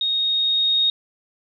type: tone with level ramp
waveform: sine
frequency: 3729 Hz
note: A#7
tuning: in tune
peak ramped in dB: -19 to -15 dBFS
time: 0.01-0.9 s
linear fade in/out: 2 ms
effects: none